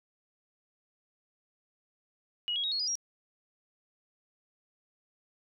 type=tone with pitch steps; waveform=sine; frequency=2900 / 3312 / 3783 / 4320 / 4934 / 5635 Hz; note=F#7 / G#7 / A#7 / C#8 / D#8 / F8; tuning=-35 / -5 / +25 / -45 / -15 / +15 cents; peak=-29 dBFS; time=2.48-2.954 s; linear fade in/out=0 ms; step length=79 ms; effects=none